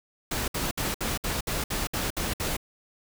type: noise bursts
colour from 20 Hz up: pink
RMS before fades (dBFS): -29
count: 10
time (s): 0.31-2.568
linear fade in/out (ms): 5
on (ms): 170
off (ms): 62
effects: none